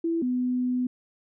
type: tone pair in turn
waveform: sine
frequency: 332.4 / 250.2 Hz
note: E4 / B3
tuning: +15 / +23 cents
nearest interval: perfect fourth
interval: 492 cents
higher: first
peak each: -23 dBFS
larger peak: neither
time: 0.04-0.22 / 0.22-0.87 s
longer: second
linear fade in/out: 5 ms
effects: none